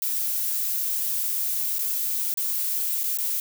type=noise with dropouts; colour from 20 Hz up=violet; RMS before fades=-26 dBFS; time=0.02-3.4 s; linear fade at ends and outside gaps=1 ms; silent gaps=1.785-1.791 / 2.34-2.373 / 3.034-3.038 / 3.174-3.185 s; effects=none